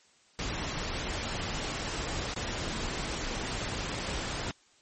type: noise with dropouts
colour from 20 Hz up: pink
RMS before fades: -34 dBFS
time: 0.39-4.51 s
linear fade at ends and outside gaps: 0 ms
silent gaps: 2.337-2.363 s
effects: white hiss -63 dBFS RMS until 4.81 s + MP3 32 kbps